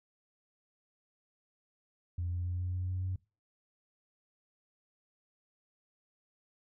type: tone with pitch steps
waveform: sine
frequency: 87.31 / 88.22 / 89.14 / 90.08 / 91.02 / 91.97 / 92.93 Hz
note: F2 / F2 / F2 / F#2 / F#2 / F#2 / F#2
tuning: 0 / +18 / +36 / -46 / -28 / -10 / +8 cents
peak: -31 dBFS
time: 2.18-3.16 s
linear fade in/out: 5 ms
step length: 140 ms
effects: noise-tail reverb RT60 0.3 s tail -23 dB re dry + tanh soft clip ceiling -28 dBFS